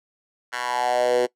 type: tone with high-pass filter sweep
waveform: 10% pulse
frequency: 123.47 Hz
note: B2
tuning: in tune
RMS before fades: -22 dBFS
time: 0.52-1.27 s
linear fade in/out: 20 ms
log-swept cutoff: 1300 to 410 Hz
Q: 4.8
effects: noise-tail reverb RT60 0.1 s tail -21 dB re dry + low-pass 9000 Hz 12 dB/octave